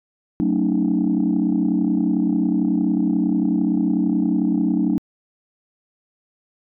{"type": "chord", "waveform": "sine", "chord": "D# half-diminished seventh", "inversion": "first", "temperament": "just", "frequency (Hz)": [186.68, 224, 280, 311.1], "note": ["F#3", "A3", "C#4", "D#4"], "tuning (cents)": [16, 31, 18, 0], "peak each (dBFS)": -21, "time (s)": [0.4, 4.98], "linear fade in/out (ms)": 0, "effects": ["tanh soft clip ceiling -10 dBFS"]}